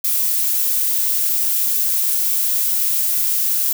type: noise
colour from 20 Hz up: violet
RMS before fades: -18 dBFS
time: 0.04-3.73 s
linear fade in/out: 5 ms
effects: none